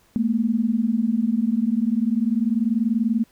sine tone pair together, 216.7 / 237 Hz, A3 / A#3, -26 / +29 cents, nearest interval major second, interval 155 cents, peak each -21 dBFS, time 0.16-3.24 s, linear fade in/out 0 ms, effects pink hiss -59 dBFS RMS until 3.31 s

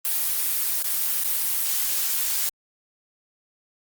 blue noise with dropouts, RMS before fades -24 dBFS, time 0.05-2.49 s, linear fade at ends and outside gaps 0 ms, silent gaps 0.825-0.843 / 1.237-1.245 s, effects Opus 32 kbps

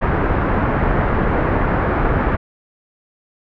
pink low-pass noise, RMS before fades -17 dBFS, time 0.01-2.37 s, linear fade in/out 20 ms, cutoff 1700 Hz, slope 24 dB/octave, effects none

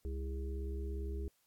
harmonic tone with a mistuned harmonic, 67.9 Hz, C#2, 35 cents flat, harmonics 1 / 3 / 5 / 6, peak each -37 / -52 / -50 / -47 dBFS, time 0.05-1.28 s, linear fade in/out 0 ms, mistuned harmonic 5, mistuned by -49 cents, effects white hiss -75 dBFS RMS until 1.46 s + AAC 64 kbps

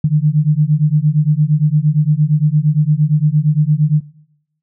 sine beating tone pair, 147.1 / 155.8 Hz, D3 / D#3, +3 / +3 cents, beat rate 8.7 Hz, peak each -13 dBFS, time 0.04-4.01 s, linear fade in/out 5 ms, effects noise-tail reverb RT60 0.8 s tail -21 dB re dry

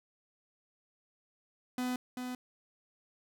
45% pulse tone with echo, 250.6 Hz, B3, 25 cents sharp, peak -32 dBFS, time 1.78-1.96 s, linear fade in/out 2 ms, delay 390 ms, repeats 1, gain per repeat -5 dB, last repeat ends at 2.35 s, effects none

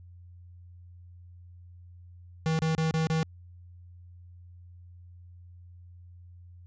square tone bursts, 160 Hz, D#3, 49 cents sharp, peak -25 dBFS, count 5, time 2.46-3.23 s, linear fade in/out 0 ms, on 130 ms, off 30 ms, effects added 88 Hz sine -47 dBFS peak until 6.66 s + resampled to 16000 Hz

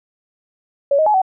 sine tone with pitch steps, 562 / 627 / 847 / 757 Hz, C#5 / D#5 / G#5 / F#5, +24 / +13 / +34 / +39 cents, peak -11 dBFS, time 0.91-1.218 s, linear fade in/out 5 ms, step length 77 ms, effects none

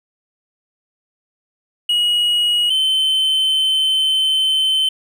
triangle tone pair in turn, 2901 / 3074 Hz, F#7 / G7, -35 / -35 cents, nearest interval minor second, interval 100 cents, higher second, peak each -12 dBFS, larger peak neither, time 1.89-2.7 / 2.7-4.89 s, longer second, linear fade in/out 5 ms, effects none

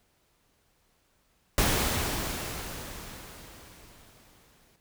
pink noise with exponential decay, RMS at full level -24 dBFS, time 1.58-4.76 s, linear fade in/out 1 ms, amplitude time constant 690 ms, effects pink hiss -69 dBFS RMS until 4.8 s

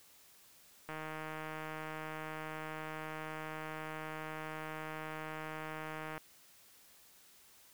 click train, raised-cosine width 0.5 ms, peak -28 dBFS, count 826, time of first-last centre 0.89-6.178 s, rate 156 Hz, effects white hiss -62 dBFS RMS until 7.73 s

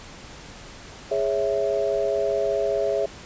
sine chord, C# minor, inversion second, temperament equal, 415.3 / 554.4 / 659.3 Hz, G#4 / C#5 / E5, 0 / 0 / 0 cents, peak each -25 dBFS, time 1.11-3.06 s, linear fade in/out 5 ms, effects pink hiss -42 dBFS RMS until 3.25 s + resampled to 16000 Hz

